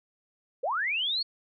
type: linear sweep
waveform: sine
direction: up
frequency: 450 to 4441 Hz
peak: -26 dBFS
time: 0.63-1.23 s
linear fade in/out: 10 ms
effects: none